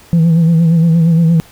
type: tone with vibrato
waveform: sine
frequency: 165.5 Hz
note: E3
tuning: 7 cents sharp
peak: -4 dBFS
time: 0.13-1.4 s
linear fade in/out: 0 ms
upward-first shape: sine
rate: 8.6 Hz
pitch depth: 54 cents each way
effects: tanh soft clip ceiling -5 dBFS + pink hiss -42 dBFS RMS until 1.51 s